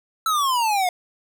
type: exponential sweep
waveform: square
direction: down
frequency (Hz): 1335 to 706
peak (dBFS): -19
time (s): 0.26-0.89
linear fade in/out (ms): 2
effects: none